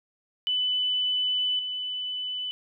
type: tone with level steps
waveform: sine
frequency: 2997 Hz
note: F#7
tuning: 22 cents sharp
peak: -23 / -29 dBFS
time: 0.47-2.51 s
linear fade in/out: 0 ms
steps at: 1.59 s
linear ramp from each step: 2 ms
effects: none